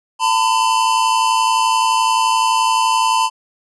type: tone pair together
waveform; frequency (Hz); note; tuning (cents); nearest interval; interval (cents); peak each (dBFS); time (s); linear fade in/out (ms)
square; 897 / 1008.6; A5 / B5; +33 / +36; major second; 203; -17 / -16; 0.19-3.3; 50
effects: resampled to 24000 Hz